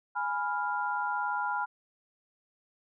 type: chord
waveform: sine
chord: F diminished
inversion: first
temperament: equal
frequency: 830.6 / 987.8 / 1396.9 Hz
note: Ab5 / Cb6 / F6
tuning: 0 / 0 / 0 cents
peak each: -33 dBFS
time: 0.15-1.66 s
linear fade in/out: 20 ms
effects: none